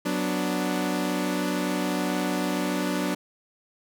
sawtooth chord, B minor, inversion second, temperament equal, 185 / 246.9 / 293.7 Hz, F#3 / B3 / D4, 0 / 0 / 0 cents, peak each -25 / -27 / -24 dBFS, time 0.05-3.15 s, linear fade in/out 10 ms, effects none

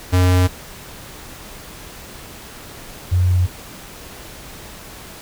square / sine tone pair in turn, 90.8 / 90.34 Hz, F#2 / F#2, -32 / -41 cents, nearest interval unison, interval 9 cents, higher first, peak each -12 dBFS, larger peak neither, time 0.12-0.48 / 3.11-3.47 s, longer neither, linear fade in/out 20 ms, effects pink hiss -37 dBFS RMS until 5.21 s

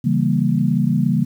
sine chord, C# diminished seventh, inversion none, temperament equal, 138.59 / 164.81 / 196 / 233.1 Hz, C#3 / E3 / G3 / Bb3, 0 / 0 / 0 / 0 cents, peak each -20 dBFS, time 0.04-1.25 s, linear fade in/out 10 ms, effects 8-bit

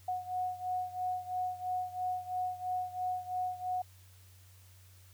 sine beating tone pair, 731 / 734 Hz, F#5 / F#5, -21 / -14 cents, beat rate 3 Hz, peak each -35 / -38 dBFS, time 0.08-3.82 s, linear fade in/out 5 ms, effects added 93 Hz sine -56 dBFS peak until 5.13 s + white hiss -63 dBFS RMS until 5.13 s

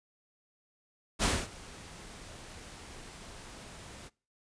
pink noise with ADSR envelope, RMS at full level -26 dBFS, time 1.19-4.1 s, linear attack 42 ms, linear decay 240 ms, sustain -22 dB, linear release 36 ms, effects noise-tail reverb RT60 0.4 s tail -25 dB re dry + resampled to 22050 Hz

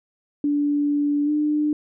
sine tone with pitch glide, 290.4 to 299.6 Hz, D4 to D4, -19 to +35 cents, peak -18 dBFS, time 0.44-1.73 s, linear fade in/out 2 ms, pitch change +54 cents, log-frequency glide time 1.25-1.3 s, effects none

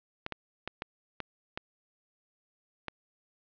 clicks, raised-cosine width 0.3 ms, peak -18 dBFS, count 7, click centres 0.264 / 0.323 / 0.676 / 0.821 / 1.203 / 1.575 / 2.883 s, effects low-pass 4000 Hz 12 dB/octave

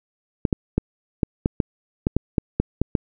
clicks, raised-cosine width 3 ms, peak -5 dBFS, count 12, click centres 0.452 / 0.528 / 0.78 / 1.232 / 1.459 / 1.602 / 2.069 / 2.166 / 2.382 / 2.6 / 2.816 / 2.952 s, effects none

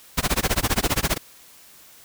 pink noise with tremolo, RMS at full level -19 dBFS, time 0.17-1.18 s, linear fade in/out 10 ms, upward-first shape sine, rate 15 Hz, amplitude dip 100%, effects white hiss -49 dBFS RMS until 2.04 s

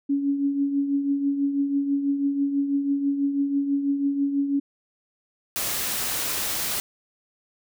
sine tone with tremolo, 280.5 Hz, C#4, 21 cents sharp, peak -18 dBFS, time 0.09-4.6 s, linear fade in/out 10 ms, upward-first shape triangle, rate 6.1 Hz, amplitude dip 60%
white noise, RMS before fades -27 dBFS, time 5.56-6.8 s, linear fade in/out 0 ms
effects none

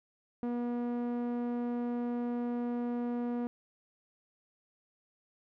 sawtooth tone with low-pass filter, 240.8 Hz, B3, 44 cents flat, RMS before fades -34 dBFS, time 0.43-3.47 s, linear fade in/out 0 ms, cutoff 780 Hz, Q 0.5, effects none

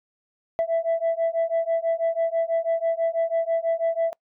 sine beating tone pair, 659.3 / 665.4 Hz, E5 / E5, 0 / +16 cents, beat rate 6.1 Hz, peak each -22 dBFS, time 0.59-4.13 s, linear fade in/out 0 ms, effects noise-tail reverb RT60 0.1 s tail -24 dB re dry + tanh soft clip ceiling -17 dBFS

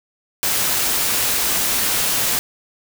white noise with amplitude modulation, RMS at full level -18 dBFS, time 0.43-2.39 s, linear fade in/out 0 ms, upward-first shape sine, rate 272 Hz, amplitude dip 25%, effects none

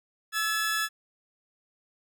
sawtooth tone pair together, 1318.5 / 1708.8 Hz, E6 / G#6, 0 / +49 cents, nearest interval major third, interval 449 cents, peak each -27 / -24 dBFS, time 0.32-0.89 s, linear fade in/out 50 ms, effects none

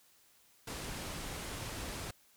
pink low-pass noise, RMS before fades -42 dBFS, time 0.67-2.11 s, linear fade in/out 5 ms, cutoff 12000 Hz, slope 24 dB/octave, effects white hiss -66 dBFS RMS until 2.36 s

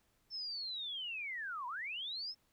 sine linear two-way sweep, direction down then up, 5360 to 932.3 to 5360 Hz, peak -39 dBFS, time 0.3-2.35 s, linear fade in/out 50 ms, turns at 1.67 s, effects pink hiss -75 dBFS RMS until 2.52 s

